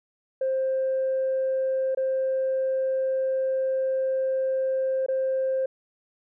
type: tone with dropouts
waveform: sine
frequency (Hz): 527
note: C5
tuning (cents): +12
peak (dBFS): -21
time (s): 0.41-5.66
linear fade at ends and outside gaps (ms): 5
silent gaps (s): 1.949-1.972 / 5.063-5.084
effects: tanh soft clip ceiling -19 dBFS